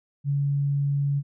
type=tone; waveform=sine; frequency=141.5 Hz; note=C#3; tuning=36 cents sharp; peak=-21 dBFS; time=0.24-1.23 s; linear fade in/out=50 ms; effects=none